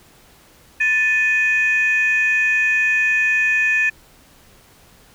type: tone pair together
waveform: sine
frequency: 1760 / 2489 Hz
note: A6 / D#7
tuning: 0 / 0 cents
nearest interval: tritone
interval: 600 cents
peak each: -16 dBFS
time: 0.8-3.9 s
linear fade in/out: 10 ms
effects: tanh soft clip ceiling -9 dBFS + pink hiss -50 dBFS RMS until 5.14 s